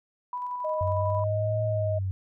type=tone with tremolo; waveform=sine; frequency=987.8 Hz; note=B5; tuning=in tune; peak=-29 dBFS; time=0.33-1.24 s; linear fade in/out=2 ms; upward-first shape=square; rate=11 Hz; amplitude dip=25%
type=tone with pitch glide; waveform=sine; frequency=622.3 to 626.3 Hz; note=D#5 to D#5; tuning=0 to +11 cents; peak=-27 dBFS; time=0.64-1.99 s; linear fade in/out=10 ms; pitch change=+11 cents; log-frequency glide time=1.14-1.44 s
type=exponential two-way sweep; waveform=sine; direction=up then down; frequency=93.5 to 110 to 93.5 Hz; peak=-26 dBFS; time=0.81-2.11 s; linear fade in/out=0 ms; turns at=1.64 s
effects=none